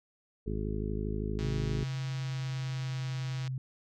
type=harmonic tone; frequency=52.6 Hz; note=G#1; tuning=23 cents sharp; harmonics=1 / 2 / 3 / 4 / 5 / 6 / 7 / 8; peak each=-35 / -38 / -40 / -39 / -44 / -45 / -42 / -41 dBFS; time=0.46-1.84 s; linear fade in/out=10 ms
type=click train; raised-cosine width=0.2 ms; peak=-28 dBFS; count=337; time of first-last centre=1.39-3.477 s; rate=161 Hz
type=tone with pitch glide; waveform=sine; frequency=132.5 to 130.22 Hz; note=C3 to C3; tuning=+22 to -8 cents; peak=-32 dBFS; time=1.42-3.58 s; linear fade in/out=2 ms; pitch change=-30 cents; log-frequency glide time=2.11-2.95 s
effects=none